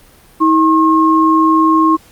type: tone pair together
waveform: sine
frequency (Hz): 320 / 1076.3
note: D#4 / C6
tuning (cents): +49 / +49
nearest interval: octave + major sixth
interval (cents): 2100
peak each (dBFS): -10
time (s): 0.4-1.97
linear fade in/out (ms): 20
effects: pink hiss -45 dBFS RMS until 2.11 s + Opus 32 kbps